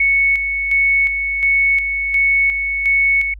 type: tone with tremolo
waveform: sine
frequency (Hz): 2213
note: C#7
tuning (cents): -3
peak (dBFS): -11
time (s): 0-3.34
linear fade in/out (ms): 5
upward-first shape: square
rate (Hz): 1.4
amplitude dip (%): 50
effects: added 50 Hz sine -32 dBFS peak until 3.39 s